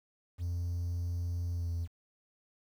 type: tone with pitch glide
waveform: triangle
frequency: 86.9 to 84.87 Hz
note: F2 to F2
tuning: -8 to -49 cents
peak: -29 dBFS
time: 0.38-1.88 s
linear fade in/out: 50 ms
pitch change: -41 cents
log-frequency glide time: 1.52-1.7 s
effects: tanh soft clip ceiling -26 dBFS + 10-bit